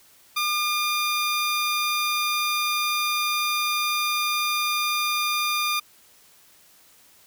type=tone; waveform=15% pulse; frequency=1206 Hz; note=D6; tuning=46 cents sharp; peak=-16 dBFS; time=0.36-5.8 s; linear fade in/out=10 ms; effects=white hiss -55 dBFS RMS until 7.26 s